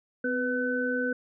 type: tone cluster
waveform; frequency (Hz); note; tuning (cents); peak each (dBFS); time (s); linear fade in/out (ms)
sine; 254.5 / 494.5 / 1510; C4 / B4 / F#6; -48 / +2 / +35; -30; 0.24-1.13; 5
effects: none